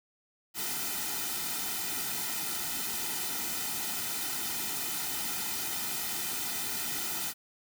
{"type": "noise with comb filter", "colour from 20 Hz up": "white", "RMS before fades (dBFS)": -34, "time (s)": [0.54, 7.34], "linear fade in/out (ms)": 50, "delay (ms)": 1.8, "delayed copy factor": -0.8, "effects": []}